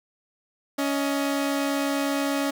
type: tone pair together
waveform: sawtooth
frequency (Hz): 279.7 / 628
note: C#4 / D#5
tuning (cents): +16 / +16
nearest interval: octave + major second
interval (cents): 1400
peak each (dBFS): -20 / -27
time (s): 0.78-2.51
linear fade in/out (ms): 10
effects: none